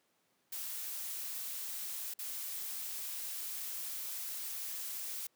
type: noise with dropouts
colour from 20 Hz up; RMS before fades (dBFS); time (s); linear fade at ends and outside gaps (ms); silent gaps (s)
blue; -41; 0.52-5.27; 5; 2.139-2.189
effects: pink hiss -75 dBFS RMS until 5.35 s + high-pass 200 Hz 12 dB/octave